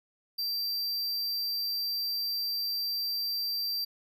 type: tone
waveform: square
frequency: 4699 Hz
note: D8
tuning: in tune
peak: -30 dBFS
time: 0.38-3.85 s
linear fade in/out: 10 ms
effects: none